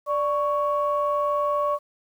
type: tone pair together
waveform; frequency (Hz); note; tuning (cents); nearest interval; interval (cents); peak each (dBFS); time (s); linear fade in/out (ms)
sine; 587.3 / 1111.9; D5 / C#6; 0 / +5; major seventh; 1105; -23; 0.06-1.79; 50
effects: tanh soft clip ceiling -13 dBFS + 9-bit